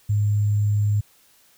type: tone with sample-and-hold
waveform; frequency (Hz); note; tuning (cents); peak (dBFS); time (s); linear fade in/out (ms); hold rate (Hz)
sine; 103.83; G#2; 0; -17; 0.09-1.01; 10; 7350
effects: white hiss -57 dBFS RMS until 1.57 s